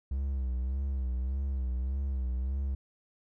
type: tone with vibrato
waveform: triangle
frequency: 65.41 Hz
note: C2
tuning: in tune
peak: -27 dBFS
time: 0.11-2.75 s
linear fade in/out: 5 ms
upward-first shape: sine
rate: 1.7 Hz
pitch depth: 86 cents each way
effects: none